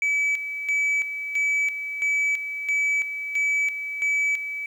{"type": "tone with tremolo", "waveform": "sine", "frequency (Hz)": 2293, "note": "D7", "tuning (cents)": -42, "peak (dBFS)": -17, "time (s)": [0.02, 4.66], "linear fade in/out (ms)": 2, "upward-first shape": "square", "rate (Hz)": 1.5, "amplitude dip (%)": 70, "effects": ["tanh soft clip ceiling -19 dBFS", "9-bit"]}